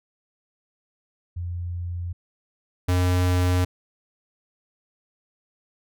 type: tone pair in turn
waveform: sine / square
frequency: 87.31 / 90.18 Hz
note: F2 / F#2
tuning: 0 / -44 cents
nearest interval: minor second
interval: 56 cents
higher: second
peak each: -27 / -19 dBFS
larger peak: second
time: 1.36-2.13 / 2.88-3.65 s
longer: neither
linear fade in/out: 10 ms
effects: none